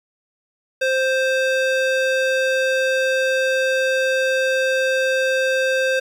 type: tone with band-pass filter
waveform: square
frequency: 524 Hz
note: C5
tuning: 2 cents sharp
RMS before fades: -19 dBFS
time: 0.81-6 s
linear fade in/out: 10 ms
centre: 1700 Hz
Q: 0.61
effects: 8-bit